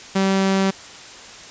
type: tone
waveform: sawtooth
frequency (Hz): 193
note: G3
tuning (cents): -27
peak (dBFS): -12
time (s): 0.15-0.71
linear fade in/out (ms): 10
effects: white hiss -39 dBFS RMS until 1.5 s + resampled to 16000 Hz